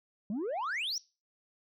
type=exponential sweep; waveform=sine; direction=up; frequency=190 to 6000 Hz; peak=-29 dBFS; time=0.3-0.98 s; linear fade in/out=2 ms; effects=noise-tail reverb RT60 0.3 s tail -23 dB re dry + tanh soft clip ceiling -31 dBFS